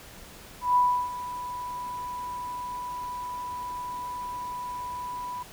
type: tone with ADSR envelope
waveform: sine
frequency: 987.8 Hz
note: B5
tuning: in tune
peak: -17 dBFS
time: 0.61-5.43 s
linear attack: 150 ms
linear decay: 330 ms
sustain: -15 dB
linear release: 7 ms
effects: pink hiss -47 dBFS RMS until 5.52 s